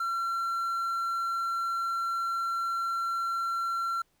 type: tone with quantisation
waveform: triangle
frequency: 1361 Hz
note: F6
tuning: 45 cents flat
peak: -26 dBFS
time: 0-4.02 s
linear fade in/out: 5 ms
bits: 9
effects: pink hiss -71 dBFS RMS until 4.2 s